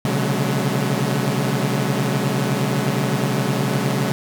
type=tone cluster; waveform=sawtooth; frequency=126.6 / 137.9 / 146 / 185.9 / 212.9 Hz; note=B2 / C#3 / D3 / F#3 / G#3; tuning=+43 / -9 / -10 / +8 / +43 cents; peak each=-21 dBFS; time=0.05-4.12 s; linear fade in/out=0 ms; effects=none